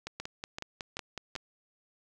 two click trains, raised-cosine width 0.2 ms, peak -20 / -20 dBFS, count 8 / 4, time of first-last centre 0.07-1.362 / 0.2-1.354 s, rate 5.42 / 2.6 Hz, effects none

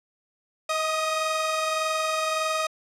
sawtooth tone pair together, 633.1 / 1244.5 Hz, D#5 / D#6, +30 / 0 cents, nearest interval octave, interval 1170 cents, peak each -23 dBFS, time 0.69-2.67 s, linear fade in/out 5 ms, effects low-pass 9000 Hz 12 dB/octave

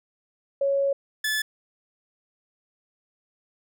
sine / sawtooth tone pair in turn, 554.4 / 1730.9 Hz, C#5 / A6, 0 / -29 cents, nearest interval octave + minor sixth, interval 1971 cents, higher second, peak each -20 dBFS, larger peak neither, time 0.61-0.93 / 1.24-1.42 s, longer first, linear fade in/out 5 ms, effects none

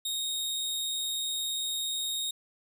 sawtooth tone with amplitude modulation, 3729 Hz, A#7, in tune, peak -26 dBFS, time 0.05-2.31 s, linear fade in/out 5 ms, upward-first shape sine, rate 158 Hz, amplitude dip 25%, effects 10-bit

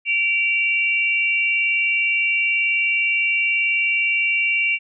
sine tone pair together, 2322 / 2761 Hz, D7 / F7, -20 / -20 cents, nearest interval minor third, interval 300 cents, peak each -19 / -20 dBFS, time 0.05-4.79 s, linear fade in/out 50 ms, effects none

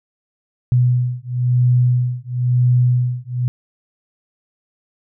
sine beating tone pair, 123.47 / 124.46 Hz, B2 / B2, 0 / +14 cents, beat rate 0.99 Hz, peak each -16 dBFS, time 0.72-3.48 s, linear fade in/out 0 ms, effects none

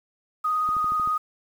sine tone with vibrato, 1244.5 Hz, D#6, in tune, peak -21 dBFS, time 0.44-1.18 s, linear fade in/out 10 ms, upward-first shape sine, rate 18 Hz, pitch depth 15 cents each way
click train, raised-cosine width 3 ms, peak -28 dBFS, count 6, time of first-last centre 0.69-1.075 s, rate 13 Hz
effects 8-bit

